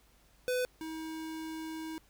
square tone pair in turn, 501 / 318.9 Hz, B4 / D#4, +25 / +43 cents, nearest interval minor sixth, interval 782 cents, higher first, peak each -30 / -39 dBFS, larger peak first, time 0.48-0.65 / 0.81-1.98 s, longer second, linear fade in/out 0 ms, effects added 50 Hz sine -65 dBFS peak until 2.09 s + pink hiss -66 dBFS RMS until 2.09 s

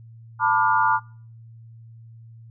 sine chord, B half-diminished seventh, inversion third, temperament just, 889 / 987.8 / 1185.3 / 1422.4 Hz, A5 / B5 / D6 / F6, +18 / 0 / +16 / +31 cents, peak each -21 / -22 / -23 / -23 dBFS, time 0.39-1 s, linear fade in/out 50 ms, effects noise-tail reverb RT60 0.5 s tail -25 dB re dry + added 114 Hz sine -42 dBFS peak until 2.5 s

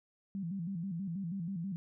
sine tone with vibrato, 181 Hz, F#3, 38 cents flat, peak -35 dBFS, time 0.35-1.76 s, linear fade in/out 0 ms, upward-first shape square, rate 6.2 Hz, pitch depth 140 cents each way, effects none

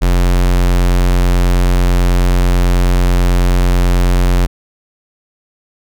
square tone, 44.6 Hz, F1, 37 cents sharp, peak -9 dBFS, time 0.01-4.47 s, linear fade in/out 20 ms, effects none

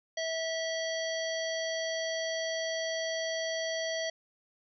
harmonic tone, 650 Hz, E5, 24 cents flat, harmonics 1 / 3 / 5 / 7 / 9, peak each -33 / -38 / -40 / -41 / -43 dBFS, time 0.17-4.1 s, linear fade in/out 5 ms, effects none

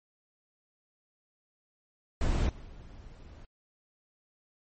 brown noise with level steps, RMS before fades -27 / -46 / -48 dBFS, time 2.21-3.45 s, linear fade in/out 2 ms, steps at 2.49 / 2.66 s, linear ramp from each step 2 ms, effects MP3 32 kbps

